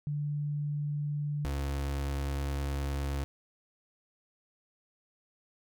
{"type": "tone pair in turn", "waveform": ["sine", "35% pulse"], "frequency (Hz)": [146.83, 69.66], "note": ["D3", "C#2"], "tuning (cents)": [0, 9], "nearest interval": "octave + minor second", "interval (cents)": 1291, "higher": "first", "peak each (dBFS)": [-30, -29], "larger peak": "second", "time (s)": [[0.07, 1.45], [1.45, 3.24]], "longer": "second", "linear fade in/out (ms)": 0, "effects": []}